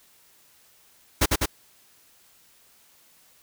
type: noise with echo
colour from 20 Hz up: pink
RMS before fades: -19 dBFS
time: 1.21-1.26 s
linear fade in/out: 10 ms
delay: 100 ms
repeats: 2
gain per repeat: -2 dB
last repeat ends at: 1.46 s
effects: white hiss -58 dBFS RMS until 3.42 s